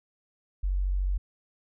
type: tone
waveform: sine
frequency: 46.89 Hz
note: F#1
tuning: 24 cents sharp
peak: -24 dBFS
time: 0.63-1.18 s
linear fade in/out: 10 ms
effects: none